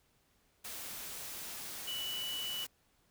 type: tone in noise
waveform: sine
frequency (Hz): 2960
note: F#7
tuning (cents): 0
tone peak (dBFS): -37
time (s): 1.87-2.65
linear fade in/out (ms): 10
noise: white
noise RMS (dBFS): -44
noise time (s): 0.64-2.67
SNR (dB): +4
effects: pink hiss -72 dBFS RMS until 3.1 s